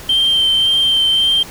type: tone with vibrato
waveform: sine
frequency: 3136 Hz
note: G7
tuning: in tune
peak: -9 dBFS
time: 0.09-1.43 s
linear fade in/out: 5 ms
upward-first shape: sine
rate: 1.8 Hz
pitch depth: 14 cents each way
effects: tanh soft clip ceiling -8 dBFS + pink hiss -34 dBFS RMS until 1.5 s